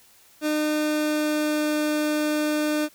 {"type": "tone with pitch glide", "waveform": "30% pulse", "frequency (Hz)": [304, 302.1], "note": ["D#4", "D4"], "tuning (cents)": [-40, 49], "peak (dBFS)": -19, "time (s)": [0.41, 2.89], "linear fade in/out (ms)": 50, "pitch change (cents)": -11, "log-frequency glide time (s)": [0.73, 1.72], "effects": ["white hiss -55 dBFS RMS until 2.94 s"]}